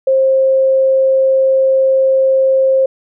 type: tone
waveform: sine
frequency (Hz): 531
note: C5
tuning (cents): +25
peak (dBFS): -8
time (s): 0.07-2.86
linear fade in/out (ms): 5
effects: none